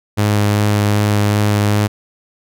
sawtooth tone with vibrato, 103.83 Hz, G#2, in tune, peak -8 dBFS, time 0.17-1.88 s, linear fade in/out 20 ms, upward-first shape sine, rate 2.6 Hz, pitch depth 10 cents each way, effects none

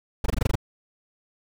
brown noise bursts, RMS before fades -20 dBFS, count 8, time 0.24-0.555 s, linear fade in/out 5 ms, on 21 ms, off 21 ms, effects none

